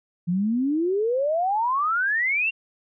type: exponential sweep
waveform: sine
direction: up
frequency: 168 to 2794 Hz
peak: -20 dBFS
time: 0.27-2.51 s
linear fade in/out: 20 ms
effects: none